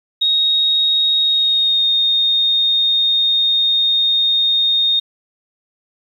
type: tone with pitch glide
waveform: sine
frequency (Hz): 3754 to 3690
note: A#7 to A#7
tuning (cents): +11 to -18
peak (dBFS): -12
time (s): 0.21-5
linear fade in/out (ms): 10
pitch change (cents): -29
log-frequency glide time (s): 1.23-1.85
effects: 8-bit